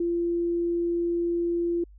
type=tone; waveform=sine; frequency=342.9 Hz; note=F4; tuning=32 cents flat; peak=-23 dBFS; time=0-1.84 s; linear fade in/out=5 ms; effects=added 50 Hz sine -47 dBFS peak until 1.98 s